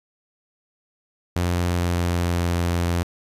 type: tone with pitch glide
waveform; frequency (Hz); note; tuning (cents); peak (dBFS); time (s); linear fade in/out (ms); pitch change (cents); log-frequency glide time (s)
sawtooth; 87.9 to 86.49; F2 to F2; +12 to -16; -16; 1.36-3.03; 0; -28; 1.56-2.45
effects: resampled to 32000 Hz + 9-bit